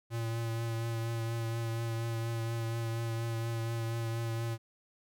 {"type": "tone with vibrato", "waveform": "square", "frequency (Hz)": 114.9, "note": "A#2", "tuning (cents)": -25, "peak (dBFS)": -33, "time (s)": [0.1, 4.58], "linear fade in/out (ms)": 50, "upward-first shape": "triangle", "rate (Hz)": 4.2, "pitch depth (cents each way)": 23, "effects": []}